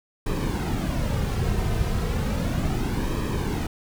brown noise with flanger, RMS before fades -25 dBFS, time 0.26-3.67 s, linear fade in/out 5 ms, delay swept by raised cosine 1.4 to 3.6 ms, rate 0.34 Hz, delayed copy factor -0.6, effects none

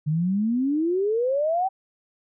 sine exponential sweep, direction up, 146.83 to 784 Hz, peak -20 dBFS, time 0.06-1.69 s, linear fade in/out 20 ms, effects none

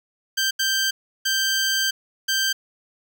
15% pulse tone bursts at uneven times, 1568 Hz, G6, in tune, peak -13 dBFS, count 4, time 0.37-0.51 / 0.59-0.91 / 1.25-1.91 / 2.28-2.53 s, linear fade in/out 10 ms, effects none

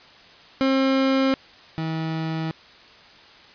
30% pulse tone pair in turn, 267.2 / 160.58 Hz, C4 / E3, +36 / -45 cents, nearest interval major sixth, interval 881 cents, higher first, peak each -15 / -22 dBFS, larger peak first, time 0.61-1.34 / 1.78-2.51 s, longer neither, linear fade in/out 0 ms, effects white hiss -48 dBFS RMS until 3.54 s + resampled to 11025 Hz

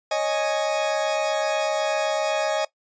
40% pulse chord, C# suspended second, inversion none, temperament equal, 554.4 / 622.3 / 830.6 Hz, C#5 / D#5 / G#5, 0 / 0 / 0 cents, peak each -27 / -23 / -27 dBFS, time 0.11-2.65 s, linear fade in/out 5 ms, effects noise-tail reverb RT60 0.1 s tail -19 dB re dry + resampled to 16000 Hz

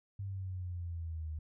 sine exponential sweep, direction down, 99.7 to 76.5 Hz, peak -37 dBFS, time 0.19-1.39 s, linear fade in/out 5 ms, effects none

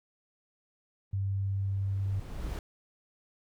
brown noise with exponential growth, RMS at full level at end -33 dBFS, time 1.11-2.59 s, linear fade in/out 2 ms, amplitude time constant 320 ms
sine tone, 97.9 Hz, G2, 2 cents flat, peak -28 dBFS, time 1.13-2.2 s, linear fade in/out 5 ms
effects none

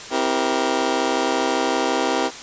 20% pulse chord, C dominant seventh, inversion none, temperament just, 261.6 / 327 / 392.4 / 470.9 Hz, C4 / E4 / G4 / Bb4, 0 / -14 / +2 / +18 cents, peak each -20 dBFS, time 0.1-2.31 s, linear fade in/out 50 ms, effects white hiss -35 dBFS RMS until 2.42 s + resampled to 16000 Hz

